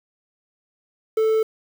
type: tone with quantisation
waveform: triangle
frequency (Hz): 440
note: A4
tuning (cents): 0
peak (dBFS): -14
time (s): 1.17-1.43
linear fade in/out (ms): 5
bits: 7
effects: none